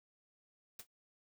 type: noise with exponential decay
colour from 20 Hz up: white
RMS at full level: -42 dBFS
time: 0.79-0.87 s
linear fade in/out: 5 ms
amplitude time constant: 16 ms
effects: noise-tail reverb RT60 0.1 s tail -25 dB re dry